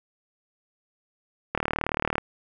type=click train; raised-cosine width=0.5 ms; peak=-9 dBFS; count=25; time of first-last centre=1.55-2.182 s; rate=38 Hz; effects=none